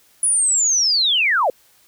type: linear sweep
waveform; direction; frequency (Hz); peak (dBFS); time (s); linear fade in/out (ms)
sine; down; 10030 to 463.8; -14; 0.23-1.5; 2
effects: white hiss -55 dBFS RMS until 1.87 s